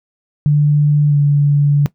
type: tone with pitch glide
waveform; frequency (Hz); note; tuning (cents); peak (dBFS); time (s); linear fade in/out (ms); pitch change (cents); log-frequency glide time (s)
sine; 147.5 to 144.38; D3 to D3; +8 to -29; -8; 0.46-1.86; 0; -37; 1.08-1.16
effects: noise-tail reverb RT60 0.1 s tail -17 dB re dry